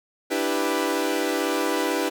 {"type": "chord", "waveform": "sawtooth", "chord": "E minor seventh", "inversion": "third", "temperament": "equal", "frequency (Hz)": [293.7, 329.6, 392, 493.9], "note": ["D4", "E4", "G4", "B4"], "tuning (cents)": [0, 0, 0, 0], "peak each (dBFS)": -24, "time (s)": [0.3, 2.1], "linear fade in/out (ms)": 20, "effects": []}